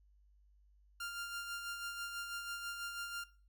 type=tone with tremolo; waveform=sawtooth; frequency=1396.9 Hz; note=F6; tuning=in tune; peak=-36 dBFS; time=1-3.24 s; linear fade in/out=5 ms; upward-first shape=sine; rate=6.1 Hz; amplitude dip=45%; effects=noise-tail reverb RT60 0.4 s tail -18 dB re dry + added 50 Hz sine -64 dBFS peak until 3.48 s